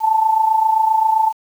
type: tone with amplitude modulation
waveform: sine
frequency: 880 Hz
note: A5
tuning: in tune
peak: -9 dBFS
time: 0-1.33 s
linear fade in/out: 50 ms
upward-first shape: sine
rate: 27.6 Hz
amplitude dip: 65%
effects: 7-bit